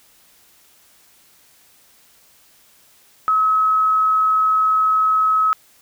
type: tone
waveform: sine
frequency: 1283 Hz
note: E6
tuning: 47 cents flat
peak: -13 dBFS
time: 3.28-5.53 s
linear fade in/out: 0 ms
effects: white hiss -53 dBFS RMS until 5.81 s